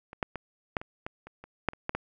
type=clicks; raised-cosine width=0.5 ms; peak=-28 / -13 / -20 / -12 / -25 / -20 / -30 / -30 / -9 / -30 / -14 / -15 dBFS; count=12; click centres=0.131 / 0.228 / 0.357 / 0.768 / 0.815 / 1.065 / 1.27 / 1.44 / 1.687 / 1.734 / 1.894 / 1.95 s; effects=none